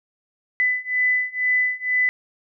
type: beating tone pair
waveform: sine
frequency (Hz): 2000 / 2002.1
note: B6 / B6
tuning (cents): +21 / +23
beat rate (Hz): 2.1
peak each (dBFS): -22 / -21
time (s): 0.6-2.09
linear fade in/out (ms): 0
effects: none